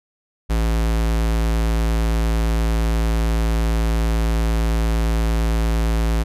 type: tone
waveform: square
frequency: 55.7 Hz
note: A1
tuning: 22 cents sharp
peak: -17 dBFS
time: 0.49-6.24 s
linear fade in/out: 20 ms
effects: resampled to 32000 Hz